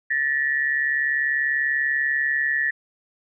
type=tone pair together; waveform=sine; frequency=1759.8 / 1900 Hz; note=A6 / A#6; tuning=0 / +33 cents; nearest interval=minor second; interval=133 cents; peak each=-22 / -23 dBFS; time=0.1-2.71 s; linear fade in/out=10 ms; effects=none